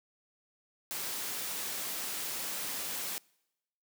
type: noise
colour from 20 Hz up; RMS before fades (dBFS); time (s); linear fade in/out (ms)
white; -37; 0.91-3.18; 0
effects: noise-tail reverb RT60 0.9 s tail -26 dB re dry + high-pass 150 Hz 12 dB/octave